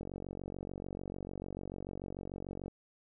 click train, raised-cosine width 2 ms, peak -28 dBFS, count 126, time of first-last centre 0.01-2.681 s, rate 46.8 Hz, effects none

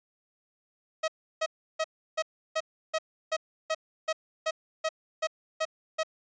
sawtooth tone bursts, 636 Hz, D#5, 38 cents sharp, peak -22 dBFS, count 14, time 1.03-6.034 s, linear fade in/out 10 ms, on 51 ms, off 330 ms, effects resampled to 16000 Hz

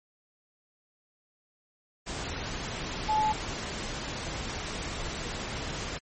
sine tone in noise, 861 Hz, A5, 38 cents flat, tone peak -23 dBFS, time 3.08-3.33 s, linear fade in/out 20 ms, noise pink, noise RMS -35 dBFS, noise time 2.06-5.99 s, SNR +9 dB, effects MP3 32 kbps

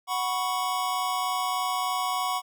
square chord, F# suspended fourth, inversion none, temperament just, 740 / 986.7 / 1110 Hz, F#5 / B5 / C#6, 0 / -2 / +2 cents, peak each -31 / -32 / -30 dBFS, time 0.07-2.42 s, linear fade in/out 50 ms, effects none

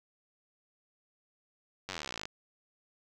slowing click train, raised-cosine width 0.2 ms, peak -20 dBFS, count 26, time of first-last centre 1.89-2.255 s, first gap 10 ms, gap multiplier 1.03, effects none

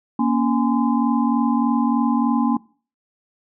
sine tone cluster, 236 / 279.3 / 830 / 1028 Hz, A#3 / C#4 / G#5 / C6, +22 / +13 / -1 / -31 cents, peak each -18 / -21 / -26 / -27 dBFS, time 0.19-2.57 s, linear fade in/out 5 ms, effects noise-tail reverb RT60 0.4 s tail -21 dB re dry

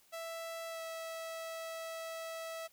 sawtooth tone with pitch glide, 660 to 653.2 Hz, E5 to E5, +2 to -16 cents, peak -37 dBFS, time 0.12-2.68 s, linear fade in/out 20 ms, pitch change -18 cents, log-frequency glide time 0.68-0.81 s, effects white hiss -67 dBFS RMS until 2.72 s

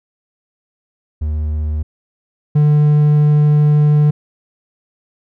triangle tone pair in turn, 76.3 / 148.94 Hz, D#2 / D3, -33 / +25 cents, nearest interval octave, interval 1158 cents, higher second, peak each -14 / -6 dBFS, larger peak second, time 1.21-1.83 / 2.55-4.11 s, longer second, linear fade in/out 10 ms, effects none

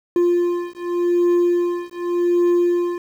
triangle beating tone pair, 349.2 / 350.06 Hz, F4 / F4, 0 / +4 cents, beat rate 0.86 Hz, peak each -17 dBFS, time 0.16-2.98 s, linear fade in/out 2 ms, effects 8-bit

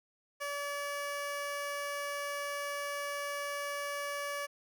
15% pulse tone, 573 Hz, D5, 43 cents flat, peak -29 dBFS, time 0.4-4.47 s, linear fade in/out 20 ms, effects none

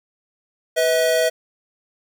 square tone pair together, 496 / 642 Hz, B4 / E5, +7 / -46 cents, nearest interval major third, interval 447 cents, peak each -21 / -18 dBFS, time 0.76-1.3 s, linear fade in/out 20 ms, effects none

